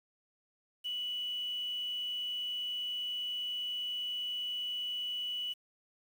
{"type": "tone with quantisation", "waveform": "sine", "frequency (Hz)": 2955, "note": "F#7", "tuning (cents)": -3, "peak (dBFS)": -34, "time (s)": [0.84, 5.54], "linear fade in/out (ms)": 20, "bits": 9, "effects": []}